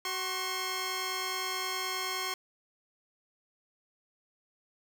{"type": "tone pair together", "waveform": "10% pulse", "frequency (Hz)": [375.2, 1076], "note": ["F#4", "C6"], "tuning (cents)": [24, 48], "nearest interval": "octave + tritone", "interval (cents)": 1824, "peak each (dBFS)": [-29, -25], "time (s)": [0.05, 2.34], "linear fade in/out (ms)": 2, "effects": []}